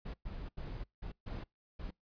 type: noise bursts at uneven times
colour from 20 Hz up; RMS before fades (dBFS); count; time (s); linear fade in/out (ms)
brown; -42; 6; 0.05-0.14 / 0.25-0.49 / 0.57-0.84 / 1.02-1.12 / 1.26-1.44 / 1.79-1.91; 10
effects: noise-tail reverb RT60 0.2 s tail -26 dB re dry + resampled to 11025 Hz